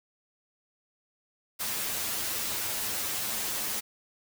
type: noise with comb filter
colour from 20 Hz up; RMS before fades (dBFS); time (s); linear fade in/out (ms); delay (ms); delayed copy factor
white; -32; 1.59-3.81; 20; 9.4; +0.9
effects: none